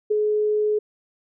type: tone with ADSR envelope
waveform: sine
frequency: 423.4 Hz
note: G#4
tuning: 33 cents sharp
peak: -15 dBFS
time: 0.1-0.79 s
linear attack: 14 ms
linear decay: 8 ms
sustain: -3 dB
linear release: 9 ms
effects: none